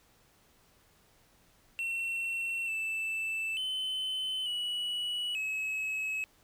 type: tone with pitch steps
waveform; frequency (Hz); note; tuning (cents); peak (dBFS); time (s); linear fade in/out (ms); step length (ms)
triangle; 2712 / 2645 / 3048 / 2936 / 2572; E7 / E7 / G7 / F#7 / E7; +49 / +5 / -49 / -14 / -43; -30; 1.79-6.24; 0; 890
effects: pink hiss -65 dBFS RMS until 6.43 s